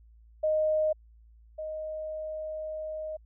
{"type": "tone pair in turn", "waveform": "sine", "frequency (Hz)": [620, 622.8], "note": ["D#5", "D#5"], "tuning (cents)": [-6, 2], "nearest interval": "unison", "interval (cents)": 8, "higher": "second", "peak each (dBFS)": [-23, -33], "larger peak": "first", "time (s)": [[0.43, 0.93], [1.58, 3.17]], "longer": "second", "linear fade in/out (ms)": 10, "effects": ["added 56 Hz sine -53 dBFS peak until 3.25 s"]}